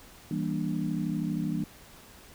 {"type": "chord", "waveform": "sine", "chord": "E half-diminished seventh", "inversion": "none", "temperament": "just", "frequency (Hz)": [164.81, 197.78, 237.3, 296.7], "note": ["E3", "G3", "Bb3", "D4"], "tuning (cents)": [0, 16, 31, 18], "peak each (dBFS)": [-32, -33, -34, -34], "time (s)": [0.31, 1.64], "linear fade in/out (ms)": 2, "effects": ["pink hiss -52 dBFS RMS until 2.34 s"]}